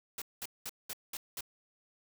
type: noise bursts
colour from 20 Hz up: white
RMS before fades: -40 dBFS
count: 6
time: 0.18-1.408 s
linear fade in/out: 2 ms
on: 38 ms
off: 200 ms
effects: none